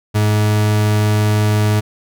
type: tone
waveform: 40% pulse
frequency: 105.8 Hz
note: G#2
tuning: 33 cents sharp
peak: -11 dBFS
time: 0.14-1.81 s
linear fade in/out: 20 ms
effects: none